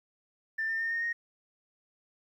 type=tone with pitch steps; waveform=sine; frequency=1783 / 1802.7 / 1822.6 / 1842.7 / 1863 Hz; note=A6 / A6 / A#6 / A#6 / A#6; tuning=+22 / +42 / -39 / -21 / -2 cents; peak=-28 dBFS; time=0.58-1.13 s; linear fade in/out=10 ms; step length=110 ms; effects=tanh soft clip ceiling -24 dBFS + 11-bit